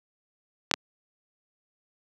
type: clicks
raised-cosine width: 0.2 ms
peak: -3 dBFS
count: 2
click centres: 0.713 / 0.739 s
effects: high-pass 200 Hz 12 dB/octave